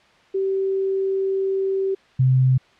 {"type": "tone pair in turn", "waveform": "sine", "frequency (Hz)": [386.1, 129.67], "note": ["G4", "C3"], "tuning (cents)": [-26, -15], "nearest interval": "octave + perfect fifth", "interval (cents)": 1889, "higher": "first", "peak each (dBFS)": [-19, -13], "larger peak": "second", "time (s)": [[0.34, 1.95], [2.19, 2.58]], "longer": "first", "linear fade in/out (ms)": 10, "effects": ["white hiss -54 dBFS RMS until 2.79 s", "low-pass 3000 Hz 12 dB/octave"]}